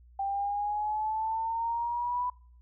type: exponential sweep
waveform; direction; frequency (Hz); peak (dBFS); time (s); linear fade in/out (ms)
sine; up; 784 to 993; -28; 0.19-2.3; 5
effects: noise-tail reverb RT60 0.5 s tail -24 dB re dry + added 60 Hz sine -53 dBFS peak until 2.61 s